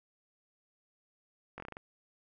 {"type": "slowing click train", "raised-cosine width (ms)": 0.5, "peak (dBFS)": -28, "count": 7, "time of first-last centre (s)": [1.58, 1.769], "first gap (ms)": 20, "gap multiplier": 1.18, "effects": []}